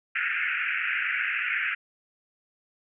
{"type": "band-pass noise", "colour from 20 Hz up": "pink", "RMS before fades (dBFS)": -28, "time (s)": [0.15, 1.75], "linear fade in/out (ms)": 10, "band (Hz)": [1400, 2700], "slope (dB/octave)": 96, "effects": []}